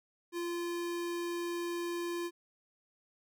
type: tone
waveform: square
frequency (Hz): 345.2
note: F4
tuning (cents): -20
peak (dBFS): -35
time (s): 0.32-2.31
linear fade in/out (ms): 50
effects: none